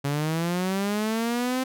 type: linear sweep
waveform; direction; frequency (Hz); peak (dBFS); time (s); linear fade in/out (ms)
sawtooth; up; 138.59 to 261.6; -20; 0.04-1.64; 10
effects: none